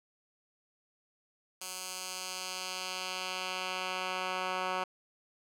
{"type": "tone with band-pass filter sweep", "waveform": "10% pulse", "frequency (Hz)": 185, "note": "F#3", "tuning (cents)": 0, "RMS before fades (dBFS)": -37, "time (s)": [1.61, 4.84], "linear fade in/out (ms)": 5, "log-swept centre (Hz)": [8400, 1500], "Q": 0.9, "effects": []}